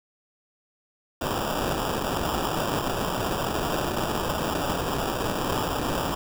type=noise with sample-and-hold; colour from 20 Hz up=violet; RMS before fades=-27 dBFS; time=1.21-6.15 s; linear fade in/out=5 ms; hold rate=2100 Hz; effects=none